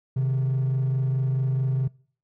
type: tone pair together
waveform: triangle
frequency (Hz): 130.81 / 155.46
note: C3 / D#3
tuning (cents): 0 / -1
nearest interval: minor third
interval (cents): 299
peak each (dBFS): -18 / -29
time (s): 0.16-1.88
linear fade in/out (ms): 10
effects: noise-tail reverb RT60 0.5 s tail -26 dB re dry + tanh soft clip ceiling -17 dBFS